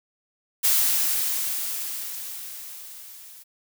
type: noise with level ramp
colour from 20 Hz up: blue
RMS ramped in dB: -19 to -46 dBFS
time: 0.63-3.44 s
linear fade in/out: 20 ms
effects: none